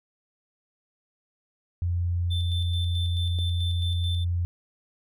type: tone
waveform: sine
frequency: 87.31 Hz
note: F2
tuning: in tune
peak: -23 dBFS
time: 1.82-4.45 s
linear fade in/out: 0 ms
type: tone with tremolo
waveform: triangle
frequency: 3544 Hz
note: A7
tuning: 12 cents sharp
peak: -30 dBFS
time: 2.3-4.25 s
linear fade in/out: 20 ms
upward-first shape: square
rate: 4.6 Hz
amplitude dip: 45%
type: click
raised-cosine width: 2 ms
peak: -29 dBFS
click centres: 3.388 s
effects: none